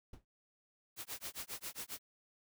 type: noise with exponential decay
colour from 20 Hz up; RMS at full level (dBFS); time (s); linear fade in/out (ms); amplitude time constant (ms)
brown; -44; 0.13-0.25; 5; 24
type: noise with tremolo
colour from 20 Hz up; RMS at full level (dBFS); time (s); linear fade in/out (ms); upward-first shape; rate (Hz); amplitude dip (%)
white; -42; 0.96-1.99; 50; sine; 7.4; 100
effects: none